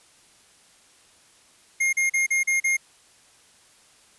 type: tone bursts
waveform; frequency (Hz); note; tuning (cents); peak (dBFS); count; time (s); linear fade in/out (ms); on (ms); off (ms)
square; 2132; C7; +32; -20; 6; 1.8-2.77; 10; 130; 38
effects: white hiss -56 dBFS RMS until 4.18 s + resampled to 24000 Hz